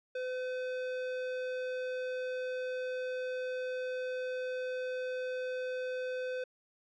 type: tone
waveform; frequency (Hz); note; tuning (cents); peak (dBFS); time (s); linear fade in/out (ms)
square; 508; B4; +49; -35; 0.15-6.44; 5
effects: low-pass 3000 Hz 12 dB/octave